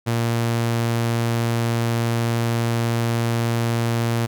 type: tone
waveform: sawtooth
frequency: 116.54 Hz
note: A#2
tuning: in tune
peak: -15 dBFS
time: 0.06-4.27 s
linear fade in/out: 20 ms
effects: none